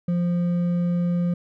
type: tone with hard clipping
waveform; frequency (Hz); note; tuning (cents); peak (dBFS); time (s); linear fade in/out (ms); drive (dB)
triangle; 174.61; F3; 0; -21; 0.08-1.34; 5; 8
effects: none